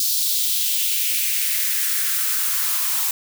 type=noise with high-pass filter sweep; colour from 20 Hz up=blue; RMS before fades=-21 dBFS; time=0-3.11 s; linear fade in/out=2 ms; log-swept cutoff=4400 to 910 Hz; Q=2.3; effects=none